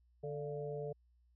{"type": "harmonic tone with a mistuned harmonic", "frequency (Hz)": 146.83, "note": "D3", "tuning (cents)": 0, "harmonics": [1, 3, 4, 5], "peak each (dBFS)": [-44, -41, -46, -52], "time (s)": [0.23, 0.93], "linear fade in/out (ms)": 10, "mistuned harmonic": 5, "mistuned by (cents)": -93, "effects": ["added 60 Hz sine -67 dBFS peak until 1.35 s"]}